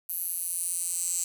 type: tone with high-pass filter sweep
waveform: 10% pulse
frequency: 174.9 Hz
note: F3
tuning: 3 cents sharp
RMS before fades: -31 dBFS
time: 0.09-1.24 s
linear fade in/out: 2 ms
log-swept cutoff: 12000 to 7600 Hz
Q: 5.7
effects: none